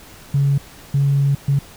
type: tone bursts at uneven times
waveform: sine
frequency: 139.9 Hz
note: C#3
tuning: 16 cents sharp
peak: -12 dBFS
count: 3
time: 0.34-0.58 / 0.94-1.35 / 1.48-1.59 s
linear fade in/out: 5 ms
effects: tanh soft clip ceiling -8 dBFS + pink hiss -42 dBFS RMS until 1.76 s

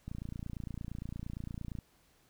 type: click train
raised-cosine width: 5 ms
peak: -28 dBFS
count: 50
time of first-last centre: 0.08-1.787 s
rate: 28.7 Hz
effects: pink hiss -68 dBFS RMS until 2.29 s

